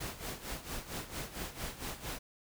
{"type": "noise with tremolo", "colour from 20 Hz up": "pink", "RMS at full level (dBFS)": -39, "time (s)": [0, 2.19], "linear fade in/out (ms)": 10, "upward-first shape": "sine", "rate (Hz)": 4.4, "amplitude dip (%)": 75, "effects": []}